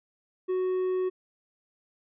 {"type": "tone", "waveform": "triangle", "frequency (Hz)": 370, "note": "F#4", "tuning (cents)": 0, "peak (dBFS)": -23, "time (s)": [0.48, 1.1], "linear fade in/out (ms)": 20, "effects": ["resampled to 8000 Hz"]}